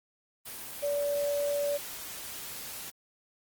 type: tone in noise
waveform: sine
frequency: 576 Hz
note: D5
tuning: 34 cents flat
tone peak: -27 dBFS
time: 0.82-1.78 s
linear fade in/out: 20 ms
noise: white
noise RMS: -41 dBFS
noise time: 0.45-2.91 s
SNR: +11 dB
effects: Opus 24 kbps